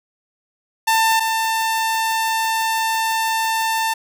sawtooth tone pair in turn, 894 / 894 Hz, A5 / A5, +27 / +27 cents, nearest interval unison, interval 0 cents, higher neither, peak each -10 / -14 dBFS, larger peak first, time 0.87-1.2 / 1.2-3.94 s, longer second, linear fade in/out 10 ms, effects none

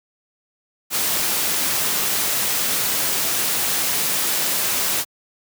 white noise, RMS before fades -21 dBFS, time 0.9-5.05 s, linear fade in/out 50 ms, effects high-pass 100 Hz 12 dB/octave

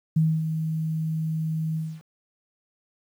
sine tone with ADSR envelope, 159 Hz, D#3, 38 cents sharp, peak -16 dBFS, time 0.16-2.02 s, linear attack 8 ms, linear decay 250 ms, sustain -8 dB, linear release 260 ms, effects 9-bit

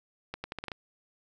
accelerating click train, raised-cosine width 0.3 ms, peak -20 dBFS, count 7, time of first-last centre 0.34-0.718 s, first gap 100 ms, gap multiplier 0.81, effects none

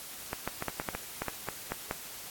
clicks, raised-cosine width 0.5 ms, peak -17 dBFS, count 12, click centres 0.331 / 0.476 / 0.624 / 0.683 / 0.799 / 0.888 / 0.95 / 1.22 / 1.283 / 1.487 / 1.72 / 1.911 s, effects white hiss -44 dBFS RMS until 2.3 s + AAC 64 kbps

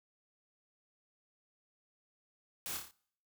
white noise with echo, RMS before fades -41 dBFS, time 2.66-2.77 s, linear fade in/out 0 ms, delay 28 ms, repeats 5, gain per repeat -4 dB, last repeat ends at 2.91 s, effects noise-tail reverb RT60 0.6 s tail -23 dB re dry

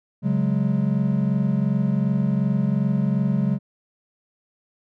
triangle chord, C# suspended fourth, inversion none, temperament equal, 138.59 / 185 / 207.7 Hz, C#3 / F#3 / G#3, 0 / 0 / 0 cents, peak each -21 dBFS, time 0.22-3.59 s, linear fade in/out 50 ms, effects none

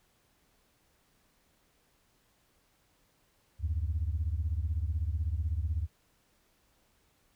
sine beating tone pair, 73.42 / 89.42 Hz, D2 / F2, 0 / +41 cents, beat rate 16 Hz, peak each -30 / -32 dBFS, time 3.59-5.88 s, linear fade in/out 50 ms, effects tanh soft clip ceiling -23 dBFS + pink hiss -70 dBFS RMS until 7.35 s

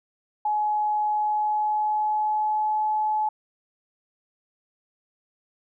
sine tone with pitch glide, 845 to 856.3 Hz, G#5 to A5, +30 to -47 cents, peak -21 dBFS, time 0.45-3.29 s, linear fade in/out 5 ms, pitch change +23 cents, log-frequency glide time 1.07-2.83 s, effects none

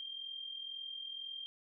sine tone with amplitude modulation, 3184 Hz, G7, 26 cents sharp, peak -39 dBFS, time 0-1.46 s, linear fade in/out 0 ms, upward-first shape sine, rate 42 Hz, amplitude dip 60%, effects none

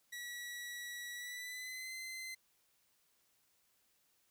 sawtooth tone with pitch glide, 1935 to 2062 Hz, B6 to C7, -36 to -26 cents, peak -40 dBFS, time 0.12-2.35 s, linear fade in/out 10 ms, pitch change +110 cents, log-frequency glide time 1.14-1.93 s, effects white hiss -75 dBFS RMS until 4.3 s

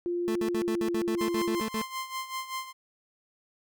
sine tone with pitch glide, 349.2 to 344.8 Hz, F4 to F4, 0 to -22 cents, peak -27 dBFS, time 0.06-1.6 s, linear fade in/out 0 ms, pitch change -22 cents, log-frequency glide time 0.58-0.76 s
30% pulse tone bursts, 220 Hz, A3, in tune, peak -27 dBFS, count 12, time 0.28-1.816 s, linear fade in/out 0 ms, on 73 ms, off 60 ms
sawtooth tone with tremolo, 1046.5 Hz, C6, in tune, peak -27 dBFS, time 1.17-2.73 s, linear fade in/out 50 ms, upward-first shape sine, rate 5.2 Hz, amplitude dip 75%
effects none

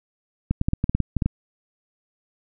clicks, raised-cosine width 5 ms, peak -8 dBFS, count 11, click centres 0.51 / 0.614 / 0.685 / 0.734 / 0.841 / 0.895 / 0.95 / 1.003 / 1.167 / 1.222 / 1.26 s, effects none

